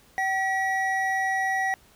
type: tone pair together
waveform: triangle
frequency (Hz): 766 / 1928.4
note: G5 / B6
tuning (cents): -40 / -42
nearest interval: octave + major third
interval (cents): 1598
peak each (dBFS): -24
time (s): 0.18-1.74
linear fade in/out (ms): 0
effects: pink hiss -57 dBFS RMS until 1.95 s